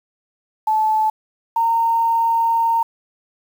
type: tone pair in turn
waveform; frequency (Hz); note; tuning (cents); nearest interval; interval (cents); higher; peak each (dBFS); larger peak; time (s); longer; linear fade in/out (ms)
sine; 869 / 918.1; A5 / A#5; -22 / -27; minor second; 95; second; -14; neither; 0.67-1.1 / 1.56-2.83; second; 5
effects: 7-bit